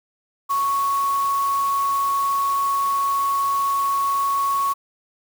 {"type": "tone in noise", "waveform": "sine", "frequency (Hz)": 1108.7, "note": "C#6", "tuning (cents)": 0, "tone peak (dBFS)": -18, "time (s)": [0.49, 4.74], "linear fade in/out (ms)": 20, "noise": "white", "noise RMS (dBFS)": -36, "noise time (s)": [0.49, 4.74], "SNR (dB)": 15, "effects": []}